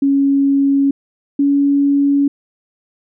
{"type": "tone pair in turn", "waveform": "sine", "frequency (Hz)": [277.2, 281.9], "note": ["C#4", "C#4"], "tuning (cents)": [0, 29], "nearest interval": "unison", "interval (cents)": 29, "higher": "second", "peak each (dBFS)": -10, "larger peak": "neither", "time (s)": [[0.02, 0.91], [1.39, 2.28]], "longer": "neither", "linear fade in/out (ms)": 5, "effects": []}